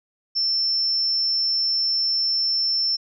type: tone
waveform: sine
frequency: 5360 Hz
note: E8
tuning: 28 cents sharp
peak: -19 dBFS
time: 0.35-2.97 s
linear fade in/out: 20 ms
effects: none